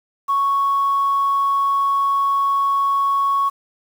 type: tone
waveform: sine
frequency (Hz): 1108.7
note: C#6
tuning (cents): 0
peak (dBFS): -14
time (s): 0.28-3.5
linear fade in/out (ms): 20
effects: tanh soft clip ceiling -11 dBFS + 7-bit